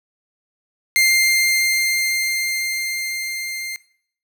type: tone with level ramp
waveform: sawtooth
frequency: 2102 Hz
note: C7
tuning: 7 cents sharp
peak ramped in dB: -9 to -23 dBFS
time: 0.96-3.76 s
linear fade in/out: 0 ms
effects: noise-tail reverb RT60 0.6 s tail -19 dB re dry